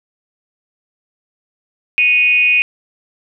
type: tone with frequency modulation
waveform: sine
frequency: 2489 Hz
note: D#7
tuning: in tune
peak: -9 dBFS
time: 1.98-2.62 s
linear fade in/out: 0 ms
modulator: 291 Hz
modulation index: 0.5
effects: none

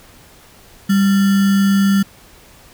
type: tone with sample-and-hold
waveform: sine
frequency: 197.2 Hz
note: G3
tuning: 11 cents sharp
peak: -10 dBFS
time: 0.89-2.03 s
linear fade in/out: 10 ms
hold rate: 1575 Hz
effects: pink hiss -45 dBFS RMS until 2.73 s

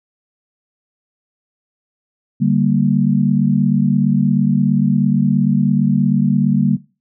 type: chord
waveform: sine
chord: G minor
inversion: second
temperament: equal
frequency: 146.83 / 196 / 233.1 Hz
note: D3 / G3 / Bb3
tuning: 0 / 0 / 0 cents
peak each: -16 dBFS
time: 2.4-6.77 s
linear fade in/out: 20 ms
effects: noise-tail reverb RT60 0.3 s tail -19 dB re dry

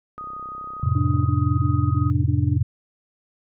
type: click train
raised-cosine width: 2 ms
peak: -32 dBFS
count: 37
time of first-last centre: 0.18-1.291 s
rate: 32.4 Hz
type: tone with pitch glide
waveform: sine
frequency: 1244.5 to 1253.2 Hz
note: D#6 to D#6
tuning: 0 to +12 cents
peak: -31 dBFS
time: 0.18-2.1 s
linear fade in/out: 0 ms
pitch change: +12 cents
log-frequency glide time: 0.37-0.86 s
type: chord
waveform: sine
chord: F major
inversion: none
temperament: just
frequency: 87.31 / 109.13 / 130.96 Hz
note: F2 / A2 / C3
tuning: 0 / -14 / +2 cents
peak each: -22 dBFS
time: 0.83-2.63 s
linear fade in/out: 5 ms
type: tone bursts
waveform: sine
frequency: 293.7 Hz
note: D4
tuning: in tune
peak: -26 dBFS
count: 5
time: 0.95-2.574 s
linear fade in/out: 10 ms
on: 300 ms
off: 31 ms
effects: none

